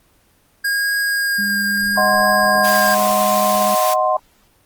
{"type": "tone with vibrato", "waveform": "square", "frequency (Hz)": 1625, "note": "G#6", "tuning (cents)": -38, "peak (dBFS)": -17, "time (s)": [0.64, 2.95], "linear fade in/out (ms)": 10, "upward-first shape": "triangle", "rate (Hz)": 0.76, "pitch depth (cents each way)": 18}
{"type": "tone with pitch glide", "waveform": "sine", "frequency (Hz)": [202.8, 204.6], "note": ["G#3", "G#3"], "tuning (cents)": [-41, -26], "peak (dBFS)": -24, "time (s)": [1.38, 3.75], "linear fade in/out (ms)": 10, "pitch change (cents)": 15, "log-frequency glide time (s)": [1.78, 2.71]}
{"type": "chord", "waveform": "sine", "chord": "C diminished", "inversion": "first", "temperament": "equal", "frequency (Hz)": [622.3, 740, 1046.5], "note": ["Eb5", "Gb5", "C6"], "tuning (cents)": [0, 0, 0], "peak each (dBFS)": [-18, -18, -18], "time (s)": [1.97, 4.17], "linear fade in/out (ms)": 5}
{"type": "high-pass noise", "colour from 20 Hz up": "white", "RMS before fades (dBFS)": -24, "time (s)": [2.64, 3.94], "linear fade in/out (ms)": 5, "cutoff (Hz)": 480, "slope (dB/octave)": 96}
{"effects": ["pink hiss -56 dBFS RMS until 4.65 s", "Opus 24 kbps"]}